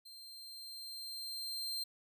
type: tone with level ramp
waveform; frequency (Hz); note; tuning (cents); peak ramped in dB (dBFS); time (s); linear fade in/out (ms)
40% pulse; 4160; C8; -11; -50 to -35; 0.05-1.84; 10
effects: none